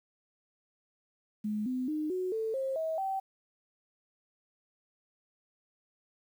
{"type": "tone with pitch steps", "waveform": "sine", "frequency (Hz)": [211.7, 254.7, 306.4, 368.6, 443.4, 533.5, 641.8, 772], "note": ["G#3", "C4", "D#4", "F#4", "A4", "C5", "E5", "G5"], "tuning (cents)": [33, -46, -27, -7, 13, 34, -46, -27], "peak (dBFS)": -30, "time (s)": [1.44, 3.2], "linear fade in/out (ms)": 10, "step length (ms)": 220, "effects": ["10-bit"]}